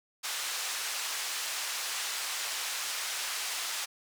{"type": "band-pass noise", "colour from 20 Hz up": "white", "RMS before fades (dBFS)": -35, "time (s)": [0.23, 3.86], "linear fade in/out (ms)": 20, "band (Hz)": [860, 7400], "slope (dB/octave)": 12, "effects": []}